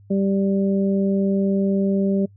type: harmonic tone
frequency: 196 Hz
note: G3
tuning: in tune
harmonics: 1 / 2 / 3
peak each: -18 / -24 / -28 dBFS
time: 0.1-2.26 s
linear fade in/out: 10 ms
effects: noise-tail reverb RT60 0.1 s tail -24 dB re dry + added 100 Hz sine -46 dBFS peak until 2.36 s